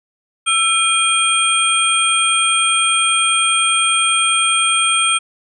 sine tone cluster, 1335 / 2441 / 3230 / 8700 Hz, E6 / D#7 / G#7 / C#9, +22 / -34 / -49 / -33 cents, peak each -18 dBFS, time 0.46-5.19 s, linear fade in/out 20 ms, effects none

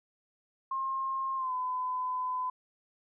sine tone with pitch glide, 1067 to 1010.6 Hz, C6 to B5, +34 to +40 cents, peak -30 dBFS, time 0.71-2.5 s, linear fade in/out 5 ms, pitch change -94 cents, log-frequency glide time 1.36-1.53 s, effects none

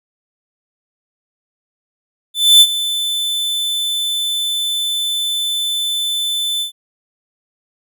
45% pulse tone with ADSR envelope, 3520 Hz, A7, in tune, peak -3 dBFS, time 2.34-6.72 s, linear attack 270 ms, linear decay 51 ms, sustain -14 dB, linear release 110 ms, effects none

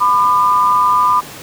sine tone pair together, 1000.2 / 1205 Hz, B5 / D6, +22 / +44 cents, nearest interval minor third, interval 322 cents, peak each -12 dBFS, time 0-1.21 s, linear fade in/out 20 ms, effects pink hiss -32 dBFS RMS until 1.42 s + high-pass 100 Hz 12 dB/octave

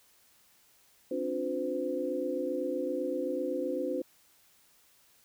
sine tone cluster, 266.4 / 294.2 / 356.6 / 511 Hz, C4 / D4 / F4 / C5, +31 / +3 / +36 / -41 cents, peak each -38 / -36 / -36 / -33 dBFS, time 1.11-4.02 s, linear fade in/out 5 ms, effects white hiss -64 dBFS RMS until 5.24 s

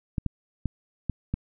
clicks, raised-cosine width 5 ms, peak -14 dBFS, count 5, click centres 0.182 / 0.263 / 0.657 / 1.097 / 1.34 s, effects none

